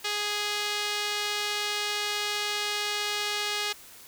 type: tone with band-pass filter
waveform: sawtooth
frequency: 415.3 Hz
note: G#4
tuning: in tune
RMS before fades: -30 dBFS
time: 0.04-3.73 s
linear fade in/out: 10 ms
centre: 3800 Hz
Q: 1.1
effects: white hiss -49 dBFS RMS until 4.07 s